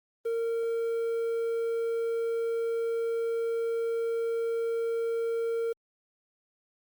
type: tone with quantisation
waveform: triangle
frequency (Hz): 460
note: A#4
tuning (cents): -23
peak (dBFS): -25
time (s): 0.25-5.73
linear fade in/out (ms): 10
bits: 9
effects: Opus 32 kbps